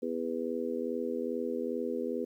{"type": "harmonic tone", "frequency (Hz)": 82.41, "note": "E2", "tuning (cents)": 0, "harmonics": [3, 4, 5, 6], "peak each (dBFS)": [-36, -39, -36, -36], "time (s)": [0.02, 2.25], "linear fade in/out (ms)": 10, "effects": ["11-bit"]}